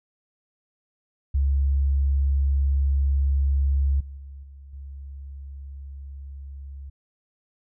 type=tone with level steps; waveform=sine; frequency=69 Hz; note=C#2; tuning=7 cents flat; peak=-18 / -35 / -37 / -41 / -35 dBFS; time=1.34-6.9 s; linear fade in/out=10 ms; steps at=4 / 4.17 / 4.43 / 4.73 s; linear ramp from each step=5 ms; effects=none